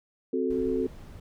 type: chord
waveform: sine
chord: F# diminished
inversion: second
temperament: equal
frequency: 261.6 / 370 / 440 Hz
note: C4 / F#4 / A4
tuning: 0 / 0 / 0 cents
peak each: -29 dBFS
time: 0.33-0.87 s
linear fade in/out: 5 ms
type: noise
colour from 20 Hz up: brown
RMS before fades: -43 dBFS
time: 0.5-1.2 s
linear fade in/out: 5 ms
effects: none

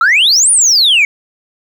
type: exponential two-way sweep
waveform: sine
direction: up then down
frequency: 1277 to 9790 to 2183 Hz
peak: -4 dBFS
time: 0.01-1.05 s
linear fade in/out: 2 ms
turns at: 0.51 s
effects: tanh soft clip ceiling -4 dBFS + 7-bit

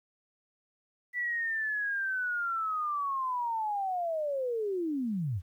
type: linear sweep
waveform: sine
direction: down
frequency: 1975.5 to 77.3 Hz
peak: -29 dBFS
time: 1.13-5.42 s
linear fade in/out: 50 ms
effects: 11-bit

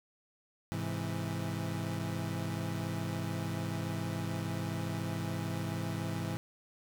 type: chord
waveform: 30% pulse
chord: Ab augmented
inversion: none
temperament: equal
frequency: 103.83 / 130.81 / 164.81 Hz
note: Ab2 / C3 / E3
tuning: 0 / 0 / 0 cents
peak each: -35 / -38 / -35 dBFS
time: 0.72-6.37 s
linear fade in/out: 0 ms
effects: none

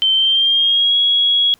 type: tone with pitch glide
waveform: sine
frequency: 3103 to 3326 Hz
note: G7 to G#7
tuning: -18 to +2 cents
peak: -11 dBFS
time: 0.02-1.54 s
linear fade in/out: 0 ms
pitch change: +120 cents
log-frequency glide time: 0.13-0.97 s
effects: pink hiss -53 dBFS RMS until 1.59 s

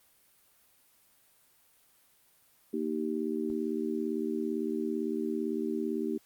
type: chord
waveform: sine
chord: Eb major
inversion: second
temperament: just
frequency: 233.3 / 311.1 / 388.9 Hz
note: Bb3 / Eb4 / G4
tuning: +2 / 0 / -14 cents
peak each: -34 dBFS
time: 2.73-6.18 s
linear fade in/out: 10 ms
effects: white hiss -65 dBFS RMS until 6.25 s + Opus 32 kbps

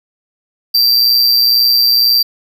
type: tone with amplitude modulation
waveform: square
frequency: 4700 Hz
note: D8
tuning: 1 cent sharp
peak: -6 dBFS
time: 0.74-2.23 s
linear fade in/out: 10 ms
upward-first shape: sine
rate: 122 Hz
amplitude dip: 55%
effects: none

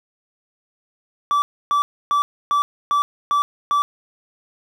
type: tone bursts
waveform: triangle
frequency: 1157 Hz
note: D6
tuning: 26 cents flat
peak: -13 dBFS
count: 7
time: 1.31-3.82 s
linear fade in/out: 0 ms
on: 110 ms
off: 290 ms
effects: none

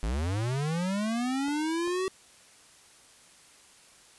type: linear sweep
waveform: square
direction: up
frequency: 49 to 383.7 Hz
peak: -28 dBFS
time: 0.03-2.08 s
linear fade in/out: 0 ms
type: clicks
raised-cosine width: 1 ms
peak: -32 dBFS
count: 2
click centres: 1.483 / 1.876 s
effects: white hiss -56 dBFS RMS until 4.18 s + resampled to 24000 Hz

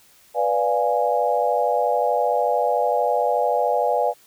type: chord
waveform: sine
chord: B diminished seventh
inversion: none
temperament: equal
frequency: 493.9 / 587.3 / 698.5 / 830.6 Hz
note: B4 / D5 / F5 / Ab5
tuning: 0 / 0 / 0 / 0 cents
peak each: -23 dBFS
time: 0.34-4.14 s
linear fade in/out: 50 ms
effects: white hiss -54 dBFS RMS until 4.26 s

